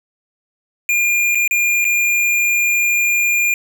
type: tone with dropouts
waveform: square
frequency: 2409 Hz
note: D7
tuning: 43 cents sharp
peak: -14 dBFS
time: 0.89-3.54 s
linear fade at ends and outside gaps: 1 ms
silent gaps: 1.348-1.354 / 1.477-1.51 / 1.844-1.851 s
effects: none